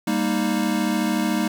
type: chord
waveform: square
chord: Eb major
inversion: first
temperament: equal with one note detuned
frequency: 199.42 / 233.1 / 311.1 Hz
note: G3 / Bb3 / Eb4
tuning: +30 / 0 / 0 cents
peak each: -25 dBFS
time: 0.07-1.48 s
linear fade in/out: 5 ms
effects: 8-bit